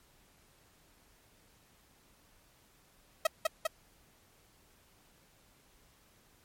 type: tone with echo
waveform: sawtooth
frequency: 640 Hz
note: D#5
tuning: 49 cents sharp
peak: -20 dBFS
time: 3.25-3.27 s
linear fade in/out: 5 ms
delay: 200 ms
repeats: 2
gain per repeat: -2 dB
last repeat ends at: 3.67 s
effects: pink hiss -65 dBFS RMS until 6.44 s + MP3 64 kbps